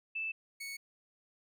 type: tone pair in turn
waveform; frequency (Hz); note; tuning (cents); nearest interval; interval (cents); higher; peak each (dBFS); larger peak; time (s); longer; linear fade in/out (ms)
sine / sawtooth; 2637 / 2217; E7 / C#7; 0 / 0; minor third; 300; first; -34 / -37; first; 0.15-0.32 / 0.6-0.77; neither; 10
effects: none